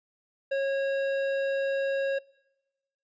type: tone with hard clipping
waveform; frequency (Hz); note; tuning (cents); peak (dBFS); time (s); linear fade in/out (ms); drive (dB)
sine; 547; C#5; -23; -27; 0.51-2.19; 10; 11
effects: noise-tail reverb RT60 1.0 s tail -24 dB re dry + resampled to 16000 Hz